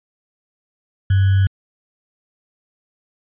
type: tone with sample-and-hold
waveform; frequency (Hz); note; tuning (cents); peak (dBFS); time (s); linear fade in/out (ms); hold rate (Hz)
sine; 96.7; G2; -23; -11; 1.1-1.47; 5; 1575
effects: resampled to 8000 Hz